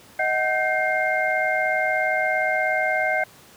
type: tone cluster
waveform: sine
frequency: 627 / 744 / 1556 / 2120 Hz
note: D#5 / F#5 / G6 / C7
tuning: +13 / +9 / -13 / +22 cents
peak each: -25 dBFS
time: 0.19-3.24 s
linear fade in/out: 5 ms
effects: pink hiss -49 dBFS RMS until 3.56 s + high-pass 100 Hz 12 dB/octave